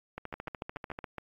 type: two click trains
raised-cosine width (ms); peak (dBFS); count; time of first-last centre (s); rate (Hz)
0.5; -23 / -23; 7 / 12; 0.34-1.183 / 0.18-0.989; 7.12 / 13.6
effects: AAC 64 kbps